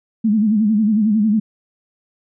sine tone with vibrato, 213.9 Hz, A3, 49 cents flat, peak -12 dBFS, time 0.24-1.4 s, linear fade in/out 10 ms, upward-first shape sine, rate 11 Hz, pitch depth 95 cents each way, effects none

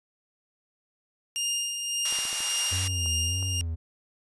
20% pulse tone with tremolo, 2817 Hz, F7, 14 cents sharp, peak -21 dBFS, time 1.36-3.61 s, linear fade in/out 0 ms, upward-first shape sine, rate 1.8 Hz, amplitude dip 45%
white high-pass noise, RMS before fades -31 dBFS, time 2.05-2.88 s, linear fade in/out 5 ms, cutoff 800 Hz, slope 12 dB/octave
clicks, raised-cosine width 1 ms, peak -29 dBFS, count 8, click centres 2.125 / 2.188 / 2.253 / 2.329 / 2.405 / 2.727 / 3.06 / 3.427 s
triangle tone with vibrato, 87.31 Hz, F2, in tune, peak -26 dBFS, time 2.71-3.76 s, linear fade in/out 20 ms, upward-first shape sine, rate 1.7 Hz, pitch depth 130 cents each way
effects resampled to 24000 Hz

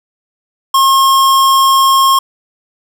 square tone, 1076 Hz, C6, 48 cents sharp, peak -7 dBFS, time 0.74-2.19 s, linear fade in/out 5 ms, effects none

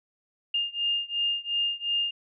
sine beating tone pair, 2817 / 2819.8 Hz, F7 / F7, +14 / +16 cents, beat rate 2.8 Hz, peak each -28 / -29 dBFS, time 0.54-2.11 s, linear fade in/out 5 ms, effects none

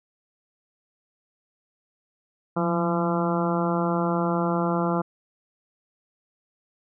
harmonic tone with a mistuned harmonic, 170.3 Hz, F3, 43 cents flat, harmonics 1 / 2 / 3 / 4 / 5 / 6 / 7 / 8, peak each -25 / -28 / -30 / -31 / -32 / -33 / -33 / -34 dBFS, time 2.56-5.02 s, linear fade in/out 10 ms, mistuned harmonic 1, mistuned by +50 cents, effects none

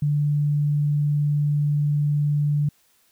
sine tone, 146.83 Hz, D3, in tune, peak -18 dBFS, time 0.02-2.69 s, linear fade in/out 5 ms, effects white hiss -62 dBFS RMS until 3.11 s

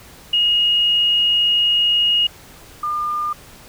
sine tone pair in turn, 2871 / 1204.8 Hz, F7 / D6, +47 / +44 cents, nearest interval octave + minor third, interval 1503 cents, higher first, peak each -13 / -19 dBFS, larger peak first, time 0.33-2.27 / 2.83-3.33 s, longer first, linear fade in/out 5 ms, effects pink hiss -43 dBFS RMS until 3.68 s

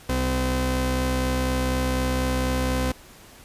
sawtooth tone pair together, 64.1 / 256.4 Hz, C2 / C4, -35 / -35 cents, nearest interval 2 octaves, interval 2400 cents, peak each -20 dBFS, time 0.09-2.92 s, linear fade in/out 5 ms, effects pink hiss -48 dBFS RMS until 3.44 s + resampled to 32000 Hz

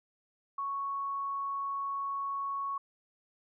sine tone, 1108.7 Hz, C#6, in tune, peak -32 dBFS, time 0.58-2.78 s, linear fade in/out 5 ms, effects none

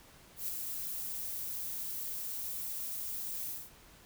violet noise with ADSR envelope, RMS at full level -35 dBFS, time 0.36-3.71 s, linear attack 120 ms, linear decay 13 ms, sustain -4 dB, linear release 210 ms, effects pink hiss -58 dBFS RMS until 4.05 s

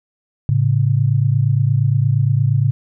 sine tone pair together, 110 / 138.59 Hz, A2 / C#3, 0 / 0 cents, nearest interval major third, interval 400 cents, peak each -15 dBFS, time 0.49-2.71 s, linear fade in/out 0 ms, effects none

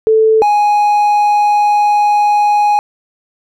sine / triangle tone pair in turn, 440 / 830.6 Hz, A4 / G#5, 0 / 0 cents, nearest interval major seventh, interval 1100 cents, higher second, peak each -6 dBFS, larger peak neither, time 0.07-0.42 / 0.42-2.79 s, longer second, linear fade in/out 0 ms, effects none

